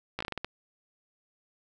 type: slowing click train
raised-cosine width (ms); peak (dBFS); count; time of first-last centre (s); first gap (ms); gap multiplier
0.3; -17; 8; 0.19-0.446; 15; 1.29
effects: none